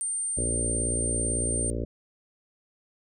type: tone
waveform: sine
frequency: 8880 Hz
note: C#9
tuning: 2 cents sharp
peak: -27 dBFS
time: 0.01-1.7 s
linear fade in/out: 0 ms
type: harmonic tone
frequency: 58 Hz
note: A#1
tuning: 8 cents flat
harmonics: 1 / 2 / 4 / 5 / 6 / 7 / 8 / 9 / 10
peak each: -31 / -34 / -37 / -38 / -39 / -39 / -40 / -41 / -41 dBFS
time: 0.37-1.85 s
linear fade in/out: 5 ms
effects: none